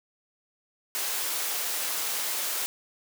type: high-pass noise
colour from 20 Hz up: white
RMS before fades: -30 dBFS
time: 0.95-2.66 s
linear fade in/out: 0 ms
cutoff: 430 Hz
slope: 12 dB/octave
effects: none